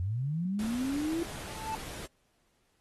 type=linear sweep; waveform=sine; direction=up; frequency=84.5 to 342.5 Hz; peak=-29 dBFS; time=0-1.23 s; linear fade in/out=0 ms
type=noise; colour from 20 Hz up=pink; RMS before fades=-43 dBFS; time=0.59-2.06 s; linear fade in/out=2 ms
type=tone with exponential growth; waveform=triangle; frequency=880 Hz; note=A5; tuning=in tune; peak=-28 dBFS; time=1.34-1.75 s; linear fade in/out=1 ms; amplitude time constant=87 ms
effects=pink hiss -73 dBFS RMS until 2.8 s + AAC 32 kbps